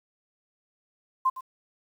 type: tone with echo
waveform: sine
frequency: 1044 Hz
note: C6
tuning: 4 cents flat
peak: -19 dBFS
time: 1.25-1.3 s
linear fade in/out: 10 ms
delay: 110 ms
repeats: 1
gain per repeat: -15 dB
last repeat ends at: 1.41 s
effects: 9-bit